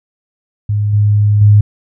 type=tone with level steps; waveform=sine; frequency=104 Hz; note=G#2; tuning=3 cents sharp; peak=-11 / -7 / -3 dBFS; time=0.69-1.61 s; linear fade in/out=5 ms; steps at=0.93 / 1.41 s; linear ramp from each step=5 ms; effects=none